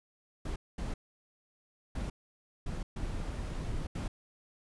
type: noise bursts at uneven times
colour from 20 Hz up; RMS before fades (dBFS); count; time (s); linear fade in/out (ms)
brown; -36; 6; 0.45-0.56 / 0.78-0.94 / 1.95-2.1 / 2.66-2.83 / 2.96-3.87 / 3.95-4.08; 5
effects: resampled to 24000 Hz